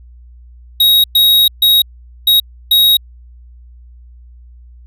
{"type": "tone bursts at uneven times", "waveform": "square", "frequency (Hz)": 3791, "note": "A#7", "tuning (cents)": 28, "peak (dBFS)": -7, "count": 5, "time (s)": [[0.8, 1.04], [1.15, 1.48], [1.62, 1.82], [2.27, 2.4], [2.71, 2.97]], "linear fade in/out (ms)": 5, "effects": ["added 60 Hz sine -36 dBFS peak until 4.86 s"]}